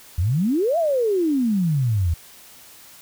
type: exponential two-way sweep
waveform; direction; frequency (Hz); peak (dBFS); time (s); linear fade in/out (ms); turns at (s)
sine; up then down; 78 to 698 to 78; -17; 0.18-2.14; 5; 0.78
effects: white hiss -46 dBFS RMS until 3.01 s